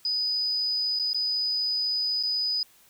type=tone with dropouts; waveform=sine; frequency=4978 Hz; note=D#8; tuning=in tune; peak=-24 dBFS; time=0.05-2.63 s; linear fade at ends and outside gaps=2 ms; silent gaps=0.99-0.996 / 1.132-1.145 / 2.228-2.234 s; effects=white hiss -58 dBFS RMS until 2.89 s